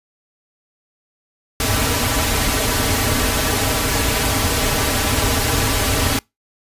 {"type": "noise with comb filter", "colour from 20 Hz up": "pink", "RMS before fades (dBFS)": -18, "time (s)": [1.6, 6.19], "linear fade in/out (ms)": 2, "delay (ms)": 5.6, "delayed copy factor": -0.9, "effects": ["noise-tail reverb RT60 0.2 s tail -26 dB re dry", "resampled to 32000 Hz"]}